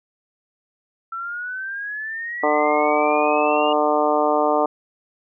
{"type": "exponential sweep", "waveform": "sine", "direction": "up", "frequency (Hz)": [1335, 2848], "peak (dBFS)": -26, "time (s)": [1.12, 3.73], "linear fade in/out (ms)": 5}
{"type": "harmonic tone", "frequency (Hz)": 150, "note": "D3", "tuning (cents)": 37, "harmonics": [2, 3, 4, 5, 6, 7, 8], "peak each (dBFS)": [-25, -23, -21, -22, -25, -26, -26], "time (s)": [2.43, 4.66], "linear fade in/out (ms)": 5}
{"effects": []}